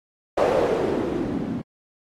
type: noise with low-pass filter sweep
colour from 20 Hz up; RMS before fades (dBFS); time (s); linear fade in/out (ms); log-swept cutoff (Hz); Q
blue; -23; 0.37-1.62; 10; 610 to 210; 2.9
effects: AAC 48 kbps